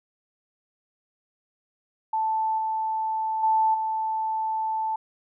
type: tone with level steps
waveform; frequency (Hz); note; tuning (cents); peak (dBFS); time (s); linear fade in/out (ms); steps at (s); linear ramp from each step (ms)
sine; 880; A5; 0; -22 / -24 / -18 / -24; 2.13-4.96; 5; 2.58 / 3.43 / 3.74; 5
effects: none